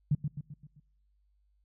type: tone with echo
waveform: sine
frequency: 146.83 Hz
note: D3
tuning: in tune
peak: -22 dBFS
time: 0.11-0.15 s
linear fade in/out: 5 ms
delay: 130 ms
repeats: 5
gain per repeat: -6 dB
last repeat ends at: 0.8 s
effects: noise-tail reverb RT60 0.9 s tail -26 dB re dry + added 50 Hz sine -67 dBFS peak until 1.64 s